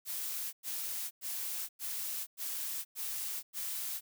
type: noise bursts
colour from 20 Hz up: blue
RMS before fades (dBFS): -38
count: 7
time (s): 0.05-4.01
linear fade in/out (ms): 50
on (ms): 480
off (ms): 100
effects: none